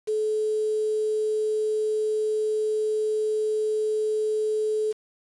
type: tone with quantisation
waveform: sine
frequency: 430 Hz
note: A4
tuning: 40 cents flat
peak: -22 dBFS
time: 0.07-4.93 s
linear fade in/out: 20 ms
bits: 7
effects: resampled to 24000 Hz